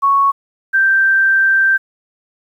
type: tone pair in turn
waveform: sine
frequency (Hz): 1108.7 / 1567.9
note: C#6 / G6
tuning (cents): 0 / 0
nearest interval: tritone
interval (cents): 600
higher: second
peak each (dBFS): -9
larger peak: neither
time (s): 0.02-0.32 / 0.73-1.78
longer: second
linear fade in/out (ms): 20
effects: 8-bit